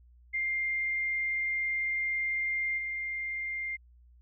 sine tone with level steps, 2106 Hz, C7, 11 cents sharp, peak -28 / -32 dBFS, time 0.33-3.77 s, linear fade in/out 20 ms, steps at 2.77 s, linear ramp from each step 20 ms, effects added 60 Hz sine -55 dBFS peak until 4.21 s

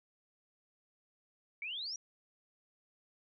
sine exponential sweep, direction up, 2217 to 5910 Hz, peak -38 dBFS, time 1.62-1.96 s, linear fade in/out 2 ms, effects none

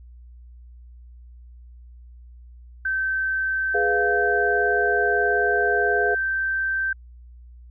sine tone with pitch glide, 1547 to 1558.7 Hz, G6 to G6, -23 to -10 cents, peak -21 dBFS, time 2.85-6.93 s, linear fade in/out 5 ms, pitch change +13 cents, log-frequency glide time 3.29-6.32 s
sine chord, F diminished, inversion first, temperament equal, 415.3 / 493.9 / 698.5 Hz, Ab4 / Cb5 / F5, 0 / 0 / 0 cents, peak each -23 / -27 / -24 dBFS, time 3.74-6.15 s, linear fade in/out 10 ms
effects added 60 Hz sine -42 dBFS peak until 7.7 s

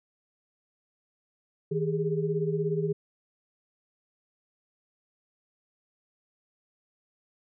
sine tone cluster, 160 / 400.5 / 417.2 Hz, D#3 / G4 / G#4, +49 / +37 / +8 cents, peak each -29 / -30 / -31 dBFS, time 1.71-2.93 s, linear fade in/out 10 ms, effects none

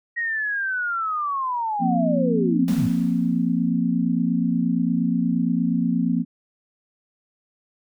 sine linear sweep, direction down, 1897 to 92.5 Hz, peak -22 dBFS, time 0.16-2.88 s, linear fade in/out 20 ms
sine chord, F suspended fourth, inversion none, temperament equal, 174.61 / 233.1 / 261.6 Hz, F3 / Bb3 / C4, 0 / 0 / 0 cents, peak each -23 / -22 / -24 dBFS, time 1.79-6.25 s, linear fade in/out 50 ms
pink noise with exponential decay, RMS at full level -34 dBFS, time 2.68-3.7 s, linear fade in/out 1 ms, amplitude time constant 220 ms
effects none

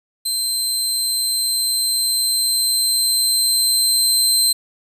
20% pulse tone with level ramp, 4114 Hz, C8, 30 cents flat, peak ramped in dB -13 to -7 dBFS, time 0.25-4.53 s, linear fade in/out 10 ms, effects resampled to 32000 Hz + 8-bit

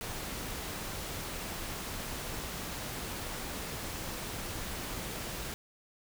pink noise, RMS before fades -39 dBFS, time 0.01-5.54 s, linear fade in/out 0 ms, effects none

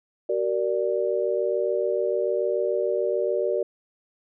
sine chord, Gb augmented, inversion none, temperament equal with one note detuned, 379.3 / 466.2 / 587.3 Hz, Gb4 / Bb4 / D5, +43 / 0 / 0 cents, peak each -26 dBFS, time 0.29-3.63 s, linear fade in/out 5 ms, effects none

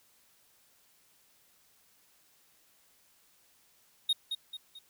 triangle tone with echo, 3729 Hz, A#7, in tune, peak -23 dBFS, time 4.09-4.13 s, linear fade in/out 5 ms, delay 220 ms, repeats 3, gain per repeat -7 dB, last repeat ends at 4.79 s, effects white hiss -66 dBFS RMS until 4.89 s

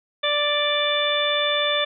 harmonic tone, 587.3 Hz, D5, in tune, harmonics 1 / 2 / 3 / 4 / 5 / 6, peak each -24 / -28 / -28 / -29 / -32 / -23 dBFS, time 0.23-1.85 s, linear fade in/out 10 ms, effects none

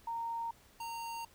sine / square tone pair in turn, 924 / 924 Hz, A#5 / A#5, -16 / -16 cents, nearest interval unison, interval 0 cents, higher neither, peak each -35 / -40 dBFS, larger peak first, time 0.07-0.51 / 0.8-1.25 s, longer second, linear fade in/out 5 ms, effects pink hiss -63 dBFS RMS until 1.34 s

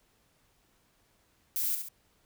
violet noise with echo, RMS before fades -31 dBFS, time 1.56-1.75 s, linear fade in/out 0 ms, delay 68 ms, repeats 2, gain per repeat -6 dB, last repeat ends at 1.886 s, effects pink hiss -69 dBFS RMS until 2.25 s

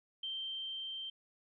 sine tone with level ramp, 3136 Hz, G7, in tune, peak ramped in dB -37 to -40 dBFS, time 0.23-1.1 s, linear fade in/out 5 ms, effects none

